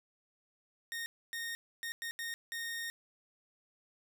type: tone bursts at uneven times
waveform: sawtooth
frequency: 1849 Hz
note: A#6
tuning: 15 cents flat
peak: -34 dBFS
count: 6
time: 0.92-1.06 / 1.33-1.55 / 1.83-1.92 / 2.02-2.11 / 2.19-2.34 / 2.52-2.9 s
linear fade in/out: 0 ms
effects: none